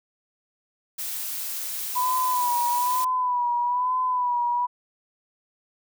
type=noise; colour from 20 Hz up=blue; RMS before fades=-31 dBFS; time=0.98-3.05 s; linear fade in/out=10 ms
type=tone with vibrato; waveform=sine; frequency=987.8 Hz; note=B5; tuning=in tune; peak=-21 dBFS; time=1.95-4.67 s; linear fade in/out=20 ms; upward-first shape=sine; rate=1.1 Hz; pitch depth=50 cents each way
effects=none